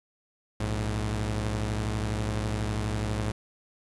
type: tone pair together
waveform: sawtooth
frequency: 59.46 / 106.8 Hz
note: A#1 / G#2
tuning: +35 / +49 cents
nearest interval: minor seventh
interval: 1014 cents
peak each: -28 / -25 dBFS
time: 0.6-3.32 s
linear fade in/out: 5 ms
effects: resampled to 24000 Hz + 9-bit